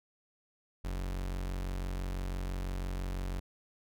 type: tone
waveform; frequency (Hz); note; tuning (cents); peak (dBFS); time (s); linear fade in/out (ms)
40% pulse; 46; F#1; -9; -33; 0.84-3.4; 10
effects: none